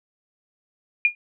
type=tone with exponential decay; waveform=sine; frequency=2423 Hz; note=D#7; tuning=47 cents flat; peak=-10 dBFS; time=1.05-1.15 s; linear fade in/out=1 ms; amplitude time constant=21 ms; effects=none